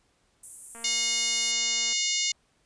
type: high-pass noise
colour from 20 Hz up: white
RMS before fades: -38 dBFS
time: 0.43-1.52 s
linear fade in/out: 5 ms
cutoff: 7900 Hz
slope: 48 dB/octave
type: click train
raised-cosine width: 0.5 ms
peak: -33 dBFS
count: 273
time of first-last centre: 0.75-1.927 s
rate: 231 Hz
type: harmonic tone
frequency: 720 Hz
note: F#5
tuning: 47 cents flat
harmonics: 3 / 4 / 5 / 6 / 7 / 8 / 9 / 10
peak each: -33 / -33 / -33 / -33 / -33 / -33 / -33 / -33 dBFS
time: 0.84-2.32 s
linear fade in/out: 5 ms
effects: pink hiss -68 dBFS RMS until 2.65 s + resampled to 22050 Hz